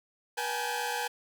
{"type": "tone cluster", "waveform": "sawtooth", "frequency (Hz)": [483.3, 785, 841, 890, 1550], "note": ["B4", "G5", "G#5", "A5", "G6"], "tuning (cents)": [-38, 2, 22, 20, -20], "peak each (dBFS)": [-34, -35, -30, -38, -35], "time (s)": [0.37, 1.08], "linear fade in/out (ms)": 10, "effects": []}